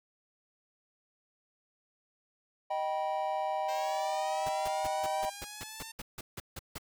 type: chord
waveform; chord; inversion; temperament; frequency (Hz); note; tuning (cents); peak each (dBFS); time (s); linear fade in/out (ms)
triangle; Eb augmented; none; just; 622.3 / 777.8 / 972.3; Eb5 / G5 / B5; 0 / -14 / -27; -33 / -31 / -36; 2.7-5.3; 10
type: linear sweep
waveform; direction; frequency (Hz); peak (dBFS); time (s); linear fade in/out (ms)
5% pulse; up; 523.3 to 905; -31; 3.68-5.92; 10
type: noise bursts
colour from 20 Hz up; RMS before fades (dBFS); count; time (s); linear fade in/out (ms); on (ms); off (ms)
pink; -41; 13; 4.46-6.783; 5; 31; 160
effects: none